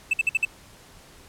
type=tone bursts; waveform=triangle; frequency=2637 Hz; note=E7; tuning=in tune; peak=-16 dBFS; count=5; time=0.11-0.451 s; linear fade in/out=5 ms; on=25 ms; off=54 ms; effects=pink hiss -50 dBFS RMS until 1.28 s + low-pass 12000 Hz 12 dB/octave